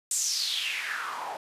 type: noise with band-pass filter sweep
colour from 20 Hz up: white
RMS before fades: -31 dBFS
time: 0.11-1.37 s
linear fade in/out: 2 ms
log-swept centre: 8100 to 700 Hz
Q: 4.9
effects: resampled to 32000 Hz